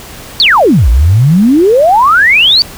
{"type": "exponential two-way sweep", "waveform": "sine", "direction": "down then up", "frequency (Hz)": [4700, 53.7, 4700], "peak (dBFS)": -3, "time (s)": [0.4, 2.62], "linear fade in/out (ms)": 0, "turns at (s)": 0.89, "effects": ["pink hiss -29 dBFS RMS until 2.77 s"]}